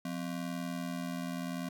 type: ring-modulated tone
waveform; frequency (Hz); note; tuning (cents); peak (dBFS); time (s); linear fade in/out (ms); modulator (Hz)
square; 217.6; A3; -19; -33; 0.05-1.69; 2; 40.3
effects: none